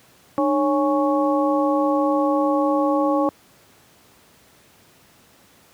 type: harmonic tone with a mistuned harmonic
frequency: 277.2 Hz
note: C#4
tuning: in tune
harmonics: 1 / 2 / 3 / 4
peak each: -20 / -21 / -25 / -25 dBFS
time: 0.38-3.29 s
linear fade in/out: 0 ms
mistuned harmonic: 1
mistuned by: +140 cents
effects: pink hiss -53 dBFS RMS until 5.73 s + high-pass 100 Hz 12 dB/octave